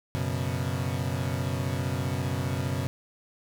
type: chord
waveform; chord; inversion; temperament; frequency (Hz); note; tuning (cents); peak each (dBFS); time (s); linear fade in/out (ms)
35% pulse; F# suspended fourth; none; equal; 92.5 / 123.47 / 138.59; F#2 / B2 / C#3; 0 / 0 / 0; -30; 0.15-2.87; 0
effects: none